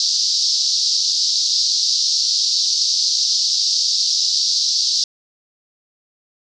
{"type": "band-pass noise", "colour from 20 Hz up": "white", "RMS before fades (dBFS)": -18, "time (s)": [0, 5.04], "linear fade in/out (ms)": 2, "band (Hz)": [4200, 5500], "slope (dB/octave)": 48, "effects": []}